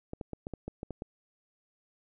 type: clicks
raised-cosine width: 2 ms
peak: -24 dBFS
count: 9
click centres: 0.134 / 0.212 / 0.333 / 0.469 / 0.537 / 0.68 / 0.831 / 0.907 / 1.021 s
effects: none